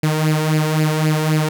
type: tone with flanger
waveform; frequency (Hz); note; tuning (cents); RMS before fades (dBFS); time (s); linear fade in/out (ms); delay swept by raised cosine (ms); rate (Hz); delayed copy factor
sawtooth; 155.1; D#3; -5; -17; 0.03-1.49; 5; 0.41 to 2.21; 3.8; +0.65
effects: none